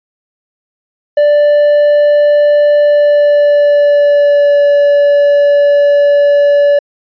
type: tone with pitch glide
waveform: triangle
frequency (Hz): 587.3 to 574.9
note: D5 to D5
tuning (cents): 0 to -37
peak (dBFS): -3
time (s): 1.17-6.79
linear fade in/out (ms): 5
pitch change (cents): -37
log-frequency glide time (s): 2.8-4.62
effects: resampled to 11025 Hz